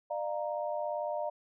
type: chord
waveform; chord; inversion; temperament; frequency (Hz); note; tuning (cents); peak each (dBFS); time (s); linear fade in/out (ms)
sine; Bb major; first; equal with one note detuned; 600.7 / 698.5 / 932.3; D5 / F5 / Bb5; +39 / 0 / 0; -34 / -37 / -39; 0.1-1.3; 10
effects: none